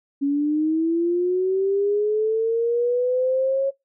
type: linear sweep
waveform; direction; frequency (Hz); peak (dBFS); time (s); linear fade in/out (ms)
sine; up; 277.2 to 549; -18; 0.21-3.71; 20
effects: noise-tail reverb RT60 0.2 s tail -25 dB re dry